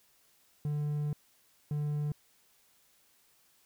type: tone bursts at uneven times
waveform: triangle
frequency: 148 Hz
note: D3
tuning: 14 cents sharp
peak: -28 dBFS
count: 2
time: 0.65-1.13 / 1.71-2.12 s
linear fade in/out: 2 ms
effects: white hiss -67 dBFS RMS until 3.65 s